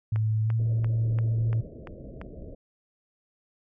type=tone with pitch glide; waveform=sine; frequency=109.1 to 112.95 Hz; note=A2 to A2; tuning=-14 to +46 cents; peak=-22 dBFS; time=0.12-1.61 s; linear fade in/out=5 ms; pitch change=+60 cents; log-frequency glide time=0.44-0.52 s
type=click train; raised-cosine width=0.5 ms; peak=-24 dBFS; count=7; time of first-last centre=0.16-2.215 s; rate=2.92 Hz
type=low-pass noise; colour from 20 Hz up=pink; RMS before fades=-42 dBFS; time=0.59-2.55 s; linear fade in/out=5 ms; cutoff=640 Hz; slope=96 dB/octave
effects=none